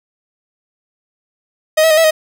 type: tone with pitch steps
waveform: 45% pulse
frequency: 625 / 645 / 620 / 652 / 626 Hz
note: D#5 / E5 / D#5 / E5 / D#5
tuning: +8 / -38 / -6 / -19 / +10 cents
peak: -8 dBFS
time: 1.77-2.11 s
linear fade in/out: 10 ms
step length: 68 ms
effects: none